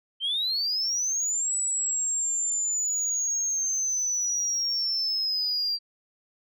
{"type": "linear two-way sweep", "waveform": "sine", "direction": "up then down", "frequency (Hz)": [3064, 7900, 4711], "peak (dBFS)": -23, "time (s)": [0.2, 5.79], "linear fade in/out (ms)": 50, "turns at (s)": 1.56, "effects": ["tanh soft clip ceiling -21 dBFS"]}